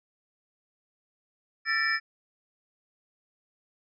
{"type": "tone cluster", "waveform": "sine", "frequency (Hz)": [1340, 1773, 1919, 2312, 5140], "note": ["E6", "A6", "A#6", "D7", "E8"], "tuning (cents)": [28, 13, 50, -28, -45], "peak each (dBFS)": [-33, -26, -34, -33, -33], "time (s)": [1.65, 2], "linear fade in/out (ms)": 50, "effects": []}